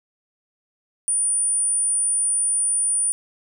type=tone; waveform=sine; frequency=9397 Hz; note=D9; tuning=in tune; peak=-18 dBFS; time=1.08-3.12 s; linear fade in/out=0 ms; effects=none